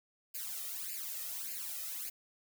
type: noise with flanger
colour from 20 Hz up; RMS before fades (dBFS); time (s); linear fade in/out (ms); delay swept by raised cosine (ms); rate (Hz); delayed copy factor
blue; -41; 0.34-2.1; 10; 0.42 to 1.62; 1.7; +0.9
effects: none